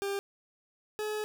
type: tone pair in turn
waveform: 40% pulse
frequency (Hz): 397.9 / 425.4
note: G4 / G#4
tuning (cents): +26 / +42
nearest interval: minor second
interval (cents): 116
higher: second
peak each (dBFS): -30 / -31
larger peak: first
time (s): 0.02-0.19 / 0.99-1.24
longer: second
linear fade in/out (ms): 0
effects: none